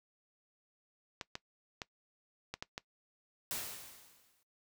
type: clicks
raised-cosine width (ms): 0.2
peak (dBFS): -22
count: 6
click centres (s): 1.212 / 1.354 / 1.818 / 2.54 / 2.625 / 2.779
type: noise with exponential decay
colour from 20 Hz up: white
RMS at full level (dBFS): -37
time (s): 3.51-4.43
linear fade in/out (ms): 0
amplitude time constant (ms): 200
effects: noise-tail reverb RT60 0.1 s tail -20 dB re dry